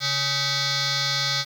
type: tone with frequency modulation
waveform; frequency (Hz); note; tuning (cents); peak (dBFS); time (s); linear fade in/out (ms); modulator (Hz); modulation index
sine; 138.59; C#3; 0; -20; 0-1.45; 50; 700; 7.4
effects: tanh soft clip ceiling -18 dBFS + 8-bit